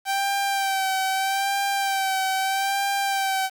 sawtooth tone with vibrato, 779 Hz, G5, 11 cents flat, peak -18 dBFS, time 0.05-3.5 s, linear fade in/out 50 ms, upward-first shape sine, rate 0.79 Hz, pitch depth 35 cents each way, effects 8-bit

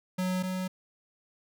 square tone pair in turn, 184.2 / 185.25 Hz, F#3 / F#3, -7 / +2 cents, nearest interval unison, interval 9 cents, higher second, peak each -28 / -31 dBFS, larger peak first, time 0.18-0.43 / 0.43-0.68 s, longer neither, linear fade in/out 10 ms, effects none

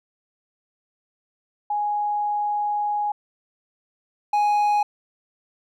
sine / triangle tone pair in turn, 830.6 / 830.6 Hz, G#5 / G#5, 0 / 0 cents, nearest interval unison, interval 0 cents, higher neither, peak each -21 / -15 dBFS, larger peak second, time 1.7-3.12 / 4.33-4.83 s, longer first, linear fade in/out 5 ms, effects none

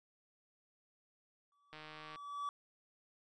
triangle tone with exponential growth, 1148 Hz, D6, 40 cents flat, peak -34 dBFS, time 1.52-2.49 s, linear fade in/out 1 ms, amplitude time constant 210 ms
click train, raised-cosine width 0.3 ms, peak -35 dBFS, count 67, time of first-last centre 1.73-2.159 s, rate 154 Hz
effects resampled to 24000 Hz

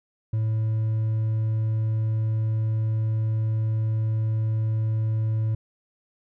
triangle tone with hard clipping, 110 Hz, A2, in tune, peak -22 dBFS, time 0.33-5.55 s, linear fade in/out 5 ms, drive 5 dB, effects none

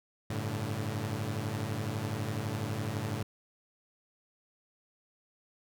sawtooth chord, G suspended second, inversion none, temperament equal with one note detuned, 98 / 110 / 143.73 Hz, G2 / A2 / D3, 0 / 0 / -37 cents, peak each -34 / -31 / -35 dBFS, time 0.3-3.23 s, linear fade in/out 5 ms, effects none

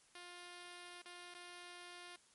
5% pulse tone with dropouts, 352.9 Hz, F4, 18 cents sharp, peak -40 dBFS, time 0.15-2.16 s, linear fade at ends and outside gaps 2 ms, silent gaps 1.018-1.057 / 1.341-1.348 s, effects white hiss -69 dBFS RMS until 2.34 s + MP3 48 kbps

